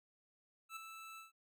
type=tone with ADSR envelope; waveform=25% pulse; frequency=1318.5 Hz; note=E6; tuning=in tune; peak=-39 dBFS; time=0.69-1.32 s; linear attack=74 ms; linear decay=7 ms; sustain=-7 dB; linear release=140 ms; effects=none